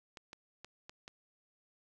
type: clicks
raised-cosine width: 0.2 ms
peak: -30 dBFS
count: 5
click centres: 0.172 / 0.331 / 0.646 / 0.895 / 1.079 s
effects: none